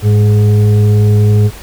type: tone with frequency modulation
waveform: sine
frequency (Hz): 105.9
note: G#2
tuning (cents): +34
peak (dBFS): -5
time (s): 0.02-1.51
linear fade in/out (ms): 50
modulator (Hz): 312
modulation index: 0.45
effects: added 50 Hz sine -31 dBFS peak until 1.62 s + pink hiss -33 dBFS RMS until 1.62 s